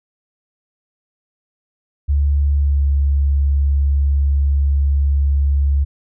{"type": "tone with pitch glide", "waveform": "sine", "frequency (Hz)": [71.4, 70.17], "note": ["D2", "C#2"], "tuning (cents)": [-48, 22], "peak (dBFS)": -12, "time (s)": [2.08, 5.85], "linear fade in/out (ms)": 20, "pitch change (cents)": -30, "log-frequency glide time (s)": [2.56, 2.85], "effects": []}